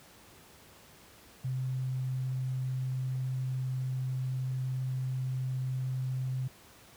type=tone; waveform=sine; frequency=129.5 Hz; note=C3; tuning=17 cents flat; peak=-30 dBFS; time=1.44-6.48 s; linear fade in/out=10 ms; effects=pink hiss -56 dBFS RMS until 6.96 s + high-pass 60 Hz 12 dB/octave

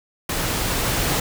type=noise with level ramp; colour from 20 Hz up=pink; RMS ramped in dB=-24 to -21 dBFS; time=0.29-1.2 s; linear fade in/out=5 ms; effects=none

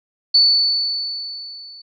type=tone with level ramp; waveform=sine; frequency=4477 Hz; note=C#8; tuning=16 cents sharp; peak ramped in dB=-8 to -37 dBFS; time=0.34-1.82 s; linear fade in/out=10 ms; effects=none

